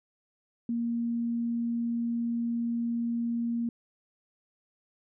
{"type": "tone", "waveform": "sine", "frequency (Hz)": 234.3, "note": "A#3", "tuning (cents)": 9, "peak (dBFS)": -27, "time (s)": [0.69, 3.69], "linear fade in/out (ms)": 2, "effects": []}